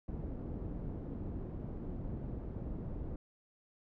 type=low-pass noise; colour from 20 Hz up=pink; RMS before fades=-41 dBFS; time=0.08-3.16 s; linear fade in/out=2 ms; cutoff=350 Hz; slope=12 dB/octave; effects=none